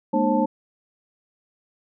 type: tone cluster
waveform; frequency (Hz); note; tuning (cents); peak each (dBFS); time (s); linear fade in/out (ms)
sine; 212.4 / 239.4 / 301.9 / 536 / 881; G#3 / A#3 / D4 / C5 / A5; +39 / +46 / +48 / +42 / +2; -24; 0.13-0.46; 10
effects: none